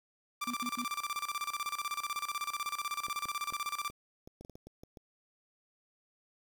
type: tone with tremolo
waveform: sawtooth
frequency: 1178 Hz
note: D6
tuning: 5 cents sharp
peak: -29 dBFS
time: 0.41-3.91 s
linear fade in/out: 10 ms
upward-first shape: square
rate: 16 Hz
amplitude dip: 80%
type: tone bursts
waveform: sine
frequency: 244 Hz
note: B3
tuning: 21 cents flat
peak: -37 dBFS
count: 3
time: 0.47-0.845 s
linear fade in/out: 5 ms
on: 73 ms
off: 78 ms
type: clicks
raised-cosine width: 2 ms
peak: -36 dBFS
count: 12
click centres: 3.084 / 3.256 / 3.525 / 3.9 / 4.275 / 4.41 / 4.449 / 4.497 / 4.555 / 4.67 / 4.835 / 4.972 s
effects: 9-bit